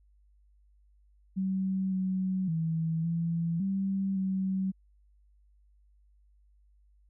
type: tone with pitch steps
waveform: sine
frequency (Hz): 190.2 / 187.6 / 162.1 / 167.3 / 194 / 190.2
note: F#3 / F#3 / E3 / E3 / G3 / F#3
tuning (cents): +48 / +24 / -29 / +26 / -18 / +48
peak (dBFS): -27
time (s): 1.36-4.72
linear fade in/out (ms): 20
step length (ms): 560
effects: added 50 Hz sine -60 dBFS peak until 7.09 s